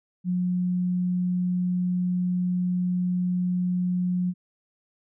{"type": "tone", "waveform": "sine", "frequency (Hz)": 180, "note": "F#3", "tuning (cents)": -47, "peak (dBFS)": -22, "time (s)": [0.24, 4.34], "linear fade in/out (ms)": 50, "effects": []}